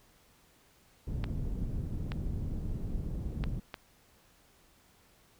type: low-pass noise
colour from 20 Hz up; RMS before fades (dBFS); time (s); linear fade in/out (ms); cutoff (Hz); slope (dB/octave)
pink; -35; 1.07-3.6; 5; 200; 12
type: clicks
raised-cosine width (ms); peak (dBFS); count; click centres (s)
0.3; -22; 4; 1.241 / 2.119 / 3.439 / 3.742
effects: pink hiss -64 dBFS RMS until 5.39 s